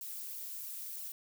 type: noise with flanger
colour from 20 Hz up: violet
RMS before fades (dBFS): -43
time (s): 0.01-1.12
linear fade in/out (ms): 2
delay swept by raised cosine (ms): 0.7 to 3.6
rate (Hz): 3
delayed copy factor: +0.6
effects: none